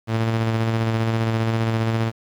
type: tone with tremolo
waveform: sawtooth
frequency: 112.8 Hz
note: A2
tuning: 44 cents sharp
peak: -14 dBFS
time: 0.07-2.12 s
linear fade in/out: 50 ms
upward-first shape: square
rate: 15 Hz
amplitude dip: 25%
effects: low-pass 4000 Hz 12 dB/octave + 8-bit